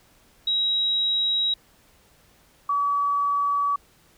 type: tone pair in turn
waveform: sine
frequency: 3840 / 1141.6 Hz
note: B7 / D6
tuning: -49 / -49 cents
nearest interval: octave + major sixth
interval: 2100 cents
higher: first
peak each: -20 / -20 dBFS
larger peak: neither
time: 0.47-1.54 / 2.69-3.76 s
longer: neither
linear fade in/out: 5 ms
effects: pink hiss -58 dBFS RMS until 4.17 s